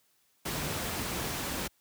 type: tone in noise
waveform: sine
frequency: 151 Hz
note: D3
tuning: 48 cents sharp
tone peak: -41 dBFS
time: 0.49-0.73 s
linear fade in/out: 10 ms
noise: pink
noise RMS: -34 dBFS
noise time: 0.45-1.68 s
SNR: -10 dB
effects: white hiss -70 dBFS RMS until 1.8 s + high-pass 60 Hz 12 dB/octave